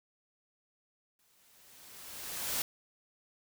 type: noise with exponential growth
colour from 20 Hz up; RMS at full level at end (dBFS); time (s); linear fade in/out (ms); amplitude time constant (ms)
white; -32; 1.19-2.62; 2; 310
effects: none